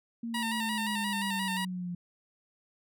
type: linear sweep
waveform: sine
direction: down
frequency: 233.1 to 174.61 Hz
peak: -33 dBFS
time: 0.23-1.95 s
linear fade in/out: 5 ms
type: tone with vibrato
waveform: 15% pulse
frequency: 932.3 Hz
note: A#5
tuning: in tune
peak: -25 dBFS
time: 0.34-1.65 s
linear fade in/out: 5 ms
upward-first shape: square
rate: 5.7 Hz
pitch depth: 50 cents each way
effects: none